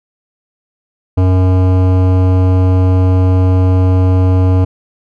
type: tone with hard clipping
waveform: sine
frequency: 92.5 Hz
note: F#2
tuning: in tune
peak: -9 dBFS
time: 1.17-4.65 s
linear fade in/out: 10 ms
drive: 16 dB
effects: none